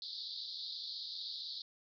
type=band-pass noise; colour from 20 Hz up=white; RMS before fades=-44 dBFS; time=0.02-1.62 s; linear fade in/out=2 ms; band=3600 to 4800 Hz; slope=96 dB/octave; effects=none